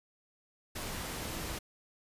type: tone in noise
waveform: sine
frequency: 330.6 Hz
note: E4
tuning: 5 cents sharp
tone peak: -48 dBFS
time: 1.28-1.57 s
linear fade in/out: 10 ms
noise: pink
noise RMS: -39 dBFS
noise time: 0.75-1.59 s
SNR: -12 dB
effects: resampled to 32000 Hz